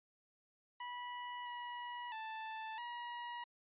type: tone with pitch steps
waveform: sawtooth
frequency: 978 / 969 / 881 / 958 Hz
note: B5 / B5 / A5 / A#5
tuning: -17 / -33 / +2 / +47 cents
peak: -39 dBFS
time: 0.8-3.44 s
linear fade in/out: 5 ms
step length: 660 ms
effects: resampled to 8000 Hz